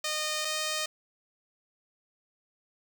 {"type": "tone pair in turn", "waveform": "5% pulse", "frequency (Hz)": [614, 618.3], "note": ["D#5", "D#5"], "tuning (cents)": [-23, -11], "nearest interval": "unison", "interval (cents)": 12, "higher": "second", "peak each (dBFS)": -18, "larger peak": "neither", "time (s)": [[0.04, 0.45], [0.45, 0.86]], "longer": "neither", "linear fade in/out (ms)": 5, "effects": []}